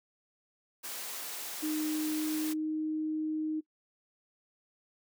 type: high-pass noise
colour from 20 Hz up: white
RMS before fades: -40 dBFS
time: 0.83-2.54 s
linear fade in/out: 20 ms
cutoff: 300 Hz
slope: 12 dB/octave
type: tone with pitch glide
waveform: sine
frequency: 308.3 to 311 Hz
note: D#4 to D#4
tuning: -16 to -1 cents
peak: -30 dBFS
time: 1.62-3.61 s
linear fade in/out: 20 ms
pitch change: +15 cents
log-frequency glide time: 2.08-2.67 s
effects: noise-tail reverb RT60 0.1 s tail -22 dB re dry